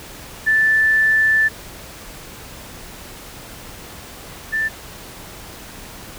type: tone pair in turn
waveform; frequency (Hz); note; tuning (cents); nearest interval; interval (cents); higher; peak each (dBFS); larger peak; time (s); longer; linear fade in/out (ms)
sine; 1760 / 1770.2; A6 / A6; 0 / +10; unison; 10; second; -12 / -17; first; 0.46-1.49 / 4.52-4.69; first; 20
effects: pink hiss -37 dBFS RMS until 6.18 s